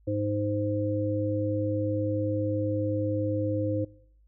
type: harmonic tone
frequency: 103.83 Hz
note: G#2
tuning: in tune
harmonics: 1 / 3 / 5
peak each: -30 / -30 / -30 dBFS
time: 0.07-3.85 s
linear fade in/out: 10 ms
effects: noise-tail reverb RT60 0.7 s tail -23 dB re dry + added 52 Hz sine -57 dBFS peak until 4.27 s